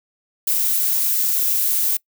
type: noise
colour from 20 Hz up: violet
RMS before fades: -19 dBFS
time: 0.47-1.97 s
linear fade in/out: 5 ms
effects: noise-tail reverb RT60 0.1 s tail -24 dB re dry